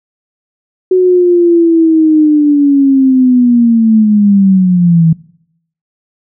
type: linear sweep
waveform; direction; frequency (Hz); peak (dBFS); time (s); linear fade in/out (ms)
sine; down; 372 to 160; -4; 0.91-5.13; 5
effects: noise-tail reverb RT60 0.7 s tail -21 dB re dry